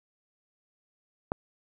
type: click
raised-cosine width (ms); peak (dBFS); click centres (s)
1; -14; 1.319
effects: 9-bit